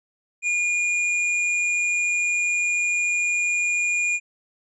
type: tone with hard clipping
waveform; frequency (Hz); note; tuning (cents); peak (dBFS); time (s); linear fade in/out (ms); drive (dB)
sine; 2429; D#7; -42; -21; 0.42-4.2; 50; 18
effects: resampled to 24000 Hz